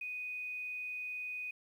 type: tone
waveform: sine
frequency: 2489 Hz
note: D#7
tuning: in tune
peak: -38 dBFS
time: 0.01-1.51 s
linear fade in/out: 5 ms
effects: 11-bit